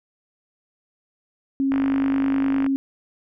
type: tone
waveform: sine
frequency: 271.4 Hz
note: C#4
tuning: 36 cents flat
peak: -18 dBFS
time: 1.6-2.76 s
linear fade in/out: 0 ms
type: click train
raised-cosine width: 0.5 ms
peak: -15 dBFS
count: 48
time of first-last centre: 1.72-2.664 s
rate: 49.8 Hz
effects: none